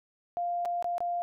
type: tone with dropouts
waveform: sine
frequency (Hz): 698.5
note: F5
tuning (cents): 0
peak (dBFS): -28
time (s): 0.37-1.22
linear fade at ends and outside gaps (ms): 0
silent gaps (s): 0.651-0.656 / 0.825-0.844 / 0.981-1.005
effects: none